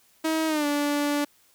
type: tone with pitch glide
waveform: sawtooth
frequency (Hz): 318.6 to 290.5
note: D#4 to D4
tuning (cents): +41 to -19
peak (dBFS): -19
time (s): 0.24-1.25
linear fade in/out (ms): 10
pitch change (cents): -160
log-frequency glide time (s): 0.47-0.66
effects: white hiss -61 dBFS RMS until 1.54 s

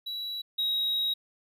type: tone pair in turn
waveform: triangle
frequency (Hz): 3914 / 3811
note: B7 / A#7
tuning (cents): -16 / +38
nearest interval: unison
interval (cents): 46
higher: first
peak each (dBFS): -31 / -24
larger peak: second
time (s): 0.06-0.42 / 0.58-1.14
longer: second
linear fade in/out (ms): 10
effects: none

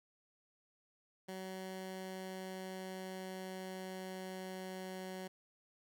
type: tone with pitch glide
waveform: 15% pulse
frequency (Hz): 188.2 to 186.79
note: F#3 to F#3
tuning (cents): +30 to +17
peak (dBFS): -37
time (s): 1.28-5.28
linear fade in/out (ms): 10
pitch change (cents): -13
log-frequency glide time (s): 1.75-5.08
effects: none

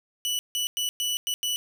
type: tone bursts at uneven times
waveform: sawtooth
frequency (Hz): 2960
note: F#7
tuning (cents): 0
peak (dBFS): -22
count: 6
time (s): 0.25-0.39 / 0.55-0.67 / 0.77-0.89 / 1-1.17 / 1.27-1.34 / 1.43-1.56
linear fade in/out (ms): 0
effects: none

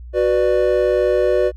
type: chord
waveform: triangle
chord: B minor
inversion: second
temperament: just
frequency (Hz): 370.4 / 493.9 / 592.7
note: F#4 / B4 / D5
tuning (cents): +2 / 0 / +16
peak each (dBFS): -16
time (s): 0.13-1.52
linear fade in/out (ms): 50
effects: added 60 Hz sine -32 dBFS peak until 1.56 s

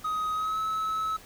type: tone with pitch glide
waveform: triangle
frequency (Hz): 1257 to 1295.3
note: D#6 to E6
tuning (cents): +17 to -31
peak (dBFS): -25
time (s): 0.04-1.17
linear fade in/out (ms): 10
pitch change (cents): +52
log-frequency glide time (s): 0.33-0.6
effects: pink hiss -50 dBFS RMS until 1.25 s

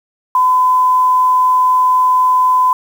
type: tone with quantisation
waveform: sine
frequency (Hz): 1012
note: B5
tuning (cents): +42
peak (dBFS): -8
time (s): 0.35-2.73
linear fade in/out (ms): 2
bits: 6
effects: none

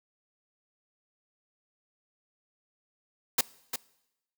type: noise with echo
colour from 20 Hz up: white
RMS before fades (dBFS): -23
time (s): 3.38-3.41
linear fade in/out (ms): 5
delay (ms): 350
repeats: 1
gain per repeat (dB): -9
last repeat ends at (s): 3.76
effects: noise-tail reverb RT60 0.9 s tail -22 dB re dry

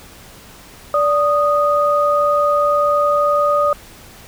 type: tone pair together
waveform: sine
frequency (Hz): 583 / 1238.9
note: D5 / D#6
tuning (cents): -13 / -8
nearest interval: octave + minor second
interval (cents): 1305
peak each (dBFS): -15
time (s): 0.94-3.73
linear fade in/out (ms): 2
effects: pink hiss -41 dBFS RMS until 4.27 s

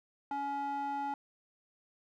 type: tone with band-pass filter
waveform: square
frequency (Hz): 281.1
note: C#4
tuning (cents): +24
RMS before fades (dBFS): -36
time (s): 0.31-1.14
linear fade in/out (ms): 2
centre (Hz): 850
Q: 3
effects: none

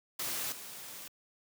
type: noise with level steps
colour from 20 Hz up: white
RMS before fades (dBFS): -36 / -46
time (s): 0.19-1.08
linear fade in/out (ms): 5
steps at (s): 0.52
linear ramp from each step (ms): 2
effects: high-pass 100 Hz 12 dB/octave

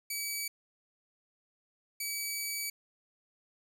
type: tone pair in turn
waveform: 10% pulse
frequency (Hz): 2285 / 2285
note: D7 / D7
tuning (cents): -48 / -48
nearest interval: unison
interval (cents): 0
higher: neither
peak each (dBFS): -25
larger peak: neither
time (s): 0.1-0.48 / 2-2.7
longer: second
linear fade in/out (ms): 5
effects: none

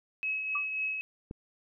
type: tone with tremolo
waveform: sine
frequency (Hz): 2567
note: E7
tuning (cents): -47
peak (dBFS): -28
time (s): 0.23-1.01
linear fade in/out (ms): 0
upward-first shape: triangle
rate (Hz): 3.7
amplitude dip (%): 45
type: tone with exponential decay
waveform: sine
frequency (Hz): 1172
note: D6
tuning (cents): -4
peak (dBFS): -30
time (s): 0.55-0.66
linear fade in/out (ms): 5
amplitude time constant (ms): 23
type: click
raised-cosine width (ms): 3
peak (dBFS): -26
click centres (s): 1.311
effects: none

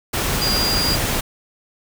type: tone in noise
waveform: sine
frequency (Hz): 4814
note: D8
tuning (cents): +42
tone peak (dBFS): -19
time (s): 0.41-0.96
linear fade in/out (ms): 10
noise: pink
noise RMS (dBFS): -21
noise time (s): 0.13-1.21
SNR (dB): -1
effects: none

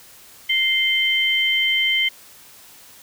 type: tone pair together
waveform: sine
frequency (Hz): 2093 / 3106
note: C7 / G7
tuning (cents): 0 / -17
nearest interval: perfect fifth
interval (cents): 683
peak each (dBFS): -19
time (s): 0.49-2.09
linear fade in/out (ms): 10
effects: white hiss -46 dBFS RMS until 3.02 s

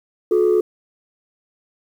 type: tone pair together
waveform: sine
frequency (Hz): 360.4 / 430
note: F#4 / A4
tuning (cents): -45 / -40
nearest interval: minor third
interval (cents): 305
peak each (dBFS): -14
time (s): 0.31-0.61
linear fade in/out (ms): 5
effects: tanh soft clip ceiling -9 dBFS + 8-bit

